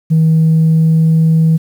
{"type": "tone with pitch glide", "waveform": "sine", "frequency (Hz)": [160, 161.11], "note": ["D#3", "E3"], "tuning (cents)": [49, -39], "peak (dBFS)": -5, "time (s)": [0.1, 1.58], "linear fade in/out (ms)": 20, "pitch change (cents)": 12, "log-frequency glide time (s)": [0.25, 1.22], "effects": ["tanh soft clip ceiling -4 dBFS", "7-bit"]}